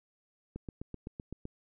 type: click train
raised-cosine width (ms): 3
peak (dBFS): -27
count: 8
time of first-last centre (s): 0.56-1.454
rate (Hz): 7.83
effects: none